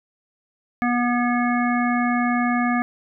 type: harmonic tone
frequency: 242.6 Hz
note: B3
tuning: 31 cents flat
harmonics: 1 / 3 / 5 / 7 / 9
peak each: -20 / -25 / -27 / -28 / -30 dBFS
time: 0.82-2.82 s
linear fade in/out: 0 ms
effects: none